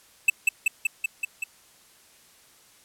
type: tone with echo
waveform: square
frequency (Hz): 2637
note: E7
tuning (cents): 0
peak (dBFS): -14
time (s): 0.28-0.3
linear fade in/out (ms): 5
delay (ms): 190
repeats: 6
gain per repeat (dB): -2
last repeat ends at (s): 1.44
effects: white hiss -56 dBFS RMS until 2.84 s + low-pass 12000 Hz 12 dB/octave